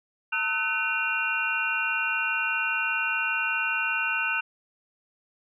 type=tone cluster; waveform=sine; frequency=903 / 1291 / 1508 / 2428 / 2753 Hz; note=A5 / E6 / F#6 / D#7 / F7; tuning=+45 / -37 / +32 / -43 / -25 cents; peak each=-36 / -34 / -28 / -33 / -28 dBFS; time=0.32-4.41 s; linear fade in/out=10 ms; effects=none